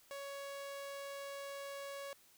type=tone; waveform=sawtooth; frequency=558 Hz; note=C#5; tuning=11 cents sharp; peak=-40 dBFS; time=0.11-2.13 s; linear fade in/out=0 ms; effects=white hiss -66 dBFS RMS until 2.37 s